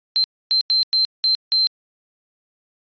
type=tone bursts at uneven times; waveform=sine; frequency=4118 Hz; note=C8; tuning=28 cents flat; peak=-14 dBFS; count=6; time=0.16-0.24 / 0.51-0.61 / 0.7-0.83 / 0.93-1.05 / 1.24-1.35 / 1.52-1.67 s; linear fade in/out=0 ms; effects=resampled to 11025 Hz